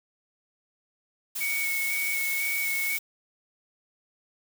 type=noise; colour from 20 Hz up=blue; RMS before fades=-32 dBFS; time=1.35-2.99 s; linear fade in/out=10 ms
type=tone with vibrato; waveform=sine; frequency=2217 Hz; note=C#7; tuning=in tune; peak=-27 dBFS; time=1.4-2.98 s; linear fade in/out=20 ms; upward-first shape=square; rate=2 Hz; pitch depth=19 cents each way
effects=none